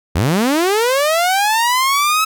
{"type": "linear sweep", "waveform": "sawtooth", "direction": "up", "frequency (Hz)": [69.3, 1300], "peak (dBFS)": -9, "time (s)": [0.15, 2.25], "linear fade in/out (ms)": 10, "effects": []}